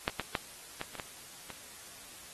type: clicks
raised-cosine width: 0.3 ms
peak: -12 / -16 / -14 / -19 / -25 / -21 / -25 dBFS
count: 7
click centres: 0.079 / 0.197 / 0.352 / 0.814 / 0.953 / 0.998 / 1.503 s
effects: white hiss -50 dBFS RMS until 2.33 s + AAC 32 kbps